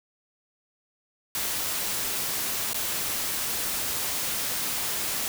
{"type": "noise with dropouts", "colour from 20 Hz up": "white", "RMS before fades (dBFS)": -29, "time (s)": [1.35, 5.28], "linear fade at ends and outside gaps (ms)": 1, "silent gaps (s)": [2.733, 2.744], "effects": []}